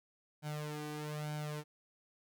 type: tone with flanger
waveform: sawtooth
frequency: 150.5 Hz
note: D3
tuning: 43 cents sharp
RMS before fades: -41 dBFS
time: 0.42-1.64 s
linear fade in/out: 50 ms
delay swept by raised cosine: 1.3 to 2.6 ms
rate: 1.1 Hz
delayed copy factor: +0.8
effects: none